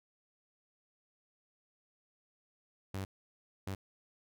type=tone bursts at uneven times; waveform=sawtooth; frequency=96.4 Hz; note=G2; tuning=28 cents flat; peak=-33 dBFS; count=2; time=2.94-3.05 / 3.67-3.75 s; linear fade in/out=5 ms; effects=none